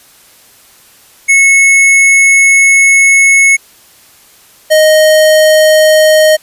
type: tone pair in turn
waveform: square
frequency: 2194 / 622.1 Hz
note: C#7 / D#5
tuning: -18 / 0 cents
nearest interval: octave + minor seventh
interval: 2182 cents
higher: first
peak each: -4 dBFS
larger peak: neither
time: 1.28-3.57 / 4.7-6.37 s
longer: first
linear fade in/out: 20 ms
effects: white hiss -42 dBFS RMS until 6.42 s + resampled to 32000 Hz